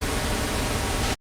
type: noise with comb filter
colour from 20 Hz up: pink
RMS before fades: -24 dBFS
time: 0.01-1.15 s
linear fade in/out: 20 ms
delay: 5.8 ms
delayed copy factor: -0.5
effects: low-pass 9000 Hz 12 dB/octave + Opus 32 kbps